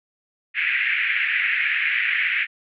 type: band-pass noise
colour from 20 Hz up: white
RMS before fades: -22 dBFS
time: 0.54-2.47 s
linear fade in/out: 50 ms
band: 1700 to 2500 Hz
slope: 48 dB/octave
effects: none